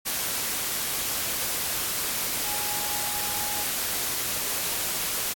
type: tone in noise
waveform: sine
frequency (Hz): 830.6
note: G#5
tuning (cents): 0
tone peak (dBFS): -37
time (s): 2.43-3.65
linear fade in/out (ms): 20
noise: white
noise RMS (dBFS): -28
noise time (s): 0.05-5.34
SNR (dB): -12
effects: AAC 64 kbps